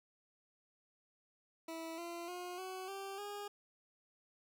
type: tone with pitch steps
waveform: 20% pulse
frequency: 326.8 / 341.9 / 357.6 / 374.1 / 391.3 / 409.4 Hz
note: E4 / F4 / F4 / F#4 / G4 / G#4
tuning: -15 / -37 / +41 / +19 / -3 / -25 cents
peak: -38 dBFS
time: 1.68-3.48 s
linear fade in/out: 5 ms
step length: 300 ms
effects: none